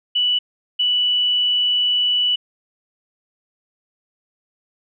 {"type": "tone bursts at uneven times", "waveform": "sine", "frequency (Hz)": 2960, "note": "F#7", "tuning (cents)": 0, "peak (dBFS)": -15, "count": 2, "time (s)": [[0.15, 0.39], [0.79, 2.36]], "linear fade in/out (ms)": 10, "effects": []}